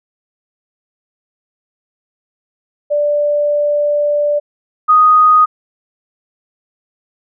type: tone pair in turn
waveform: sine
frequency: 587.3 / 1244.4 Hz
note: D5 / D#6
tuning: 0 / 0 cents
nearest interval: octave + minor second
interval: 1300 cents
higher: second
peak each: -11 / -5 dBFS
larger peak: second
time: 2.9-4.4 / 4.88-5.46 s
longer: first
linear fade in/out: 20 ms
effects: none